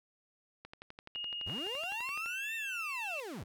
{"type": "click train", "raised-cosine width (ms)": 0.3, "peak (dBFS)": -31, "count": 20, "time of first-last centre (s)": [0.65, 2.26], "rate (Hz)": 11.8}
{"type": "tone with pitch glide", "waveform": "sine", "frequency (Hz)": [2857, 2681], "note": ["F7", "E7"], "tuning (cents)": [39, 29], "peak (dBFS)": -37, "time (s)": [1.15, 3.2], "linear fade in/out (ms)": 0, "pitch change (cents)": -110, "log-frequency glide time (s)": [1.52, 2.25]}
{"type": "linear two-way sweep", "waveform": "35% pulse", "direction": "up then down", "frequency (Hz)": [58.27, 1845, 58.27], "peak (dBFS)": -39, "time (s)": [1.46, 3.44], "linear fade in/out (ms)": 10, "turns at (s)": 2.55}
{"effects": []}